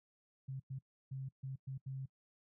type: tone bursts at uneven times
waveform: sine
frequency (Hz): 133.5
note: C3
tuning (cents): +35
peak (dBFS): -40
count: 6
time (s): 0.48-0.6 / 0.7-0.79 / 1.11-1.29 / 1.43-1.56 / 1.67-1.78 / 1.86-2.06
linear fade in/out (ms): 10
effects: noise-tail reverb RT60 0.1 s tail -22 dB re dry